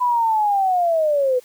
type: linear sweep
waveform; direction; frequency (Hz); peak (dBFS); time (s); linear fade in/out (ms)
sine; down; 1000 to 490; -15; 0-1.4; 20
effects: white hiss -51 dBFS RMS until 1.44 s